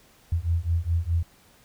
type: beating tone pair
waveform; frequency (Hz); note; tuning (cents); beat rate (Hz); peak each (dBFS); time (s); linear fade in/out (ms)
sine; 81.9 / 86.7; E2 / F2; -11 / -12; 4.8; -25; 0.32-1.23; 5
effects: pink hiss -57 dBFS RMS until 1.64 s